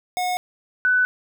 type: tone pair in turn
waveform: square / sine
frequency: 727 / 1496.6 Hz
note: F#5 / F#6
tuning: -31 / +19 cents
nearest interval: octave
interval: 1250 cents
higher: second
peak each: -22 / -15 dBFS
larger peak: second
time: 0.17-0.37 / 0.85-1.05 s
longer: neither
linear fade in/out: 0 ms
effects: none